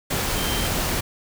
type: tone in noise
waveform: sine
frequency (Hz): 3136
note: G7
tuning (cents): 0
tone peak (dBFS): -31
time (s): 0.36-0.67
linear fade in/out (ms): 10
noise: pink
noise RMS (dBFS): -24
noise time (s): 0.1-1.01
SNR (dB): -10
effects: none